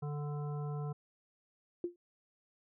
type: harmonic tone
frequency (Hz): 146.83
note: D3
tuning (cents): 0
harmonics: 1 / 3 / 5 / 7 / 9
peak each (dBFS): -36 / -46 / -50 / -53 / -55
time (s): 0.02-0.93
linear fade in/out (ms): 10
type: tone with exponential decay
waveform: sine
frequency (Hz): 349.2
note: F4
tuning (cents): 0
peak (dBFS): -29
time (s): 1.84-1.96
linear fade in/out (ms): 2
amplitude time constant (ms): 26
effects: none